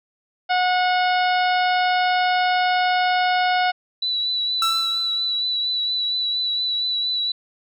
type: harmonic tone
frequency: 729 Hz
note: F#5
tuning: 26 cents flat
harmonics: 1 / 2 / 3 / 4 / 5 / 6 / 7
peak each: -18 / -24 / -28 / -30 / -32 / -34 / -35 dBFS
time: 0.49-3.72 s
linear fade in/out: 20 ms
type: tone with vibrato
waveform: sine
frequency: 3951 Hz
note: B7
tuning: in tune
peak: -20 dBFS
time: 4.02-7.32 s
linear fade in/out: 5 ms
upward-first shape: triangle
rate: 4.3 Hz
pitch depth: 28 cents each way
type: tone with exponential decay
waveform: 45% pulse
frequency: 1335 Hz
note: E6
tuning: 22 cents sharp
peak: -18 dBFS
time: 4.62-5.41 s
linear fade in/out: 2 ms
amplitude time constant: 170 ms
effects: none